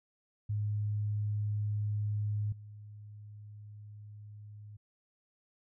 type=tone with level steps; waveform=sine; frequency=104.6 Hz; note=G#2; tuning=13 cents sharp; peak=-30 / -46 dBFS; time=0.49-4.77 s; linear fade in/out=10 ms; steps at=2.52 s; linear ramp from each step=5 ms; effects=none